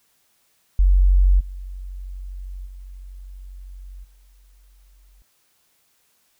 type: tone with level steps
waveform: sine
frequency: 46.25 Hz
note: F#1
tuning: in tune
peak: -11 / -30 / -35 / -49 dBFS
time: 0.79-5.22 s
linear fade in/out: 0 ms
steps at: 1.39 / 2.65 / 4.03 s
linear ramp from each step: 20 ms
effects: white hiss -64 dBFS RMS until 6.39 s